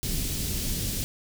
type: band-stop noise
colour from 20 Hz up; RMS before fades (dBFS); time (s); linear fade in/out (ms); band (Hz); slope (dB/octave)
pink; -29; 0.03-1.04; 0; 260 to 3900; 12
effects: none